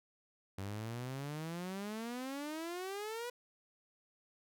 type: exponential sweep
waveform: sawtooth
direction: up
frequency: 95 to 493.9 Hz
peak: -36 dBFS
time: 0.58-3.3 s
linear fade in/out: 5 ms
effects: none